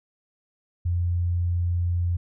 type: tone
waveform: sine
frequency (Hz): 87.31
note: F2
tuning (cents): 0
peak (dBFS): -21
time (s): 0.85-2.17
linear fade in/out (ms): 10
effects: none